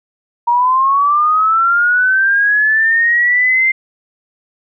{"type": "linear sweep", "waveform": "sine", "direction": "up", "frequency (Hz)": [940, 2100], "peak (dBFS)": -9, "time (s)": [0.47, 3.72], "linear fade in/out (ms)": 10, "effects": []}